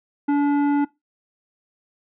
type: tone with tanh clipping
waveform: sine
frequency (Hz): 287.4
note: D4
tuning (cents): -37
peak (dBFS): -18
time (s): 0.28-0.85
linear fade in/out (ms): 10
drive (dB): 14
effects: noise-tail reverb RT60 0.2 s tail -21 dB re dry + low-pass 2000 Hz 12 dB/octave